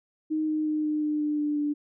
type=tone with pitch steps; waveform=sine; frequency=311 / 308.5 / 306 / 303.5 / 301.1 / 298.7 / 296.3 / 293.9 Hz; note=D#4 / D#4 / D#4 / D#4 / D4 / D4 / D4 / D4; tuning=-1 / -15 / -29 / -43 / +43 / +29 / +15 / +1 cents; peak=-24 dBFS; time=0.3-1.74 s; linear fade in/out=20 ms; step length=180 ms; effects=none